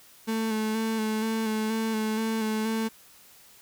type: tone with vibrato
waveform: 35% pulse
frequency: 220 Hz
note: A3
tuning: in tune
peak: -24 dBFS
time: 0.27-2.89 s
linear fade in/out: 20 ms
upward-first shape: square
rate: 2.1 Hz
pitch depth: 22 cents each way
effects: white hiss -54 dBFS RMS until 3.61 s